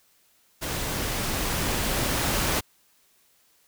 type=noise with level ramp; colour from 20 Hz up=pink; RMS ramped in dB=-30 to -24 dBFS; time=0.61-2.61 s; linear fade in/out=20 ms; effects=white hiss -63 dBFS RMS until 3.67 s